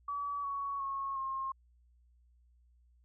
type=tone with pitch steps; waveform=sine; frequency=1143 / 1118.2 / 1093.9 / 1070.2 Hz; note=D6 / C#6 / C#6 / C6; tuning=-47 / +15 / -23 / +39 cents; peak=-34 dBFS; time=0.08-1.52 s; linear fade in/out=5 ms; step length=360 ms; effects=added 60 Hz sine -63 dBFS peak until 3.04 s